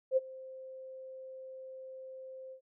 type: tone with ADSR envelope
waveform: sine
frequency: 523.3 Hz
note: C5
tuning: in tune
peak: -22 dBFS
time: 0.11-2.61 s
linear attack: 58 ms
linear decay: 26 ms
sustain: -22 dB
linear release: 91 ms
effects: none